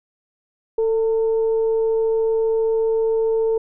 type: tone with frequency modulation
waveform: sine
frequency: 446.7 Hz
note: A4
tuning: 26 cents sharp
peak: -16 dBFS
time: 0.78-3.58 s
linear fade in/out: 5 ms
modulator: 457 Hz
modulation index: 0.23
effects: none